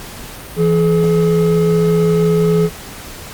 triangle tone pair together, 166.9 / 424.8 Hz, E3 / G#4, +22 / +39 cents, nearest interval octave + major third, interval 1617 cents, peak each -11 dBFS, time 0.56-2.7 s, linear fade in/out 50 ms, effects pink hiss -32 dBFS RMS until 3.33 s + Opus 48 kbps

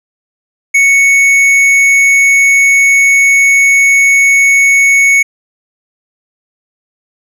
sine tone with tanh clipping, 2217 Hz, C#7, in tune, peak -6 dBFS, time 0.74-5.23 s, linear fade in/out 10 ms, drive 10 dB, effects none

